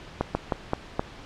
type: slowing click train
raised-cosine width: 1 ms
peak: -9 dBFS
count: 5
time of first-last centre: 0.21-0.995 s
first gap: 140 ms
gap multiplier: 1.23
effects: pink hiss -44 dBFS RMS until 1.25 s + low-pass 4000 Hz 12 dB/octave